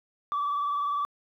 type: tone with vibrato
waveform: sine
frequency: 1154 Hz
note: D6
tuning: 31 cents flat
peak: -24 dBFS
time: 0.32-1.05 s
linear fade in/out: 0 ms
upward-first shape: sine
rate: 20 Hz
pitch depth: 43 cents each way
effects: tanh soft clip ceiling -23 dBFS + 11-bit